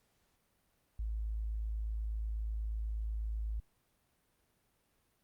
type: tone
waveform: sine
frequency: 54.1 Hz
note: A1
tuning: 29 cents flat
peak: -34 dBFS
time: 0.99-3.6 s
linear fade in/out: 5 ms
effects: pink hiss -75 dBFS RMS until 5.23 s + Opus 48 kbps